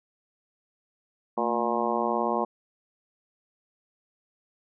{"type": "harmonic tone with a mistuned harmonic", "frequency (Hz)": 118.9, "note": "A#2", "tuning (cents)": 35, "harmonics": [2, 3, 4, 5, 6, 7, 8, 9], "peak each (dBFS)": [-32, -32, -32, -32, -32, -32, -32, -32], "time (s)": [1.37, 2.45], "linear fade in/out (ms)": 10, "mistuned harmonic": 2, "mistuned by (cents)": -88, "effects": []}